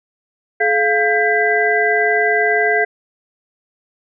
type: tone cluster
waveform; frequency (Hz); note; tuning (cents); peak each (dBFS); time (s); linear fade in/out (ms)
sine; 427.1 / 697 / 1595 / 1997; G#4 / F5 / G6 / B6; +48 / -4 / +30 / +19; -18; 0.6-2.85; 10
effects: none